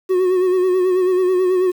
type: tone with vibrato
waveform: triangle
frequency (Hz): 368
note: F#4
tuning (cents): -9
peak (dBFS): -11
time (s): 0.09-1.72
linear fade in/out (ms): 20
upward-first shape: sine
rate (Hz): 9.2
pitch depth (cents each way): 43
effects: 7-bit